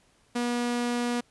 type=tone; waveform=sawtooth; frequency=241.2 Hz; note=B3; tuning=41 cents flat; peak=-22 dBFS; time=0.35-1.21 s; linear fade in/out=10 ms; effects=pink hiss -64 dBFS RMS until 1.3 s + resampled to 24000 Hz